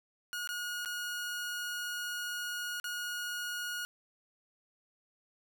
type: tone with dropouts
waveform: sawtooth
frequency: 1443 Hz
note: F#6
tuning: 44 cents flat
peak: -32 dBFS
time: 0.33-3.85 s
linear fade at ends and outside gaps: 0 ms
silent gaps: 0.474-0.49 / 0.849-0.858 / 2.799-2.842 s
effects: none